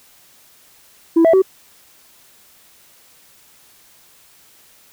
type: tone with pitch steps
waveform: sine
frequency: 330.5 / 657 / 380.3 Hz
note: E4 / E5 / F#4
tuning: +5 / -6 / +48 cents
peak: -6 dBFS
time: 1.16-1.421 s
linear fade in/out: 10 ms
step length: 87 ms
effects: tanh soft clip ceiling -7 dBFS + white hiss -50 dBFS RMS until 4.92 s